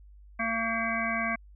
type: harmonic tone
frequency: 227.3 Hz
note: A#3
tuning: 43 cents flat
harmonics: 1 / 3 / 5 / 7 / 9 / 10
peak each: -34 / -34 / -34 / -34 / -34 / -34 dBFS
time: 0.39-1.36 s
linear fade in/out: 10 ms
effects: added 50 Hz sine -49 dBFS peak until 1.55 s